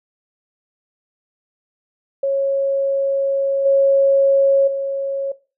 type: tone with level steps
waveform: sine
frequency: 549 Hz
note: C#5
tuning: 17 cents flat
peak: -15 / -10 / -19 dBFS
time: 2.23-5.32 s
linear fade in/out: 5 ms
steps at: 3.65 / 4.67 s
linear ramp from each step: 10 ms
effects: noise-tail reverb RT60 0.3 s tail -18 dB re dry